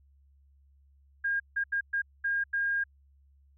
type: tone bursts at uneven times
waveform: sine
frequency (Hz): 1618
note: G#6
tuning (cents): -46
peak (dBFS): -26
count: 6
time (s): 1.24-1.4 / 1.56-1.64 / 1.72-1.81 / 1.93-2.02 / 2.24-2.44 / 2.53-2.84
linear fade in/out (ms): 10
effects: added 69 Hz sine -59 dBFS peak until 3.57 s